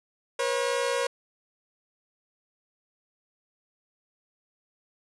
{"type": "tone pair together", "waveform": "sawtooth", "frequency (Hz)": [482.1, 543], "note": ["B4", "C#5"], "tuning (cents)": [-42, -36], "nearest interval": "major second", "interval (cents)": 206, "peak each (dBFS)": -24, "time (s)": [0.39, 1.07], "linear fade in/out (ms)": 5, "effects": ["resampled to 24000 Hz"]}